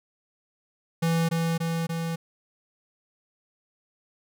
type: tone with echo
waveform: square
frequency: 165.6 Hz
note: E3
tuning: 8 cents sharp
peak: -22 dBFS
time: 1.02-1.29 s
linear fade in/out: 10 ms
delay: 290 ms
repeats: 3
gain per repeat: -2 dB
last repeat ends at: 2.16 s
effects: none